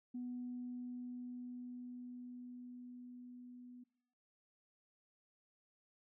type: tone with level ramp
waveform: sine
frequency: 246.9 Hz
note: B3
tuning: in tune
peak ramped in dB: -40 to -52 dBFS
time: 0.14-3.84 s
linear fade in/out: 10 ms
effects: noise-tail reverb RT60 0.7 s tail -23 dB re dry + tanh soft clip ceiling -36 dBFS